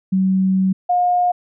sine tone pair in turn, 189.3 / 714.7 Hz, F#3 / F5, +40 / +40 cents, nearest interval octave + major seventh, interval 2300 cents, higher second, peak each -13 dBFS, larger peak neither, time 0.12-0.73 / 0.89-1.32 s, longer first, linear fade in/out 10 ms, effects none

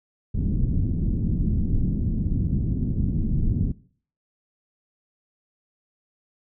pink low-pass noise, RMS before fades -23 dBFS, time 0.34-3.72 s, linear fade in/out 10 ms, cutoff 250 Hz, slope 24 dB/octave, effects noise-tail reverb RT60 0.5 s tail -20 dB re dry

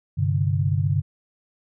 sine chord, G suspended fourth, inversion none, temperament equal, 98 / 130.81 / 146.83 Hz, G2 / C3 / D3, 0 / 0 / 0 cents, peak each -22 / -25 / -23 dBFS, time 0.17-1.02 s, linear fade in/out 20 ms, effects none

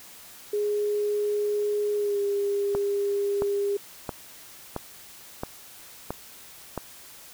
sine tone with pitch glide, 415.3 to 403.2 Hz, G#4 to G4, 0 to +49 cents, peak -23 dBFS, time 0.53-3.77 s, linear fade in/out 5 ms, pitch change -51 cents, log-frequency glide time 1.96-2.2 s
click train, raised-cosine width 1 ms, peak -15 dBFS, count 7, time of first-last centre 2.75-6.777 s, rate 1.49 Hz
effects white hiss -47 dBFS RMS until 7.33 s

